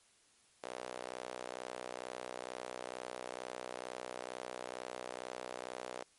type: tone with high-pass filter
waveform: sawtooth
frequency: 62.2 Hz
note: B1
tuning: 13 cents sharp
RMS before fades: -45 dBFS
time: 0.63-6.03 s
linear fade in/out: 5 ms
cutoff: 540 Hz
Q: 1.9
effects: white hiss -68 dBFS RMS until 6.18 s + MP3 48 kbps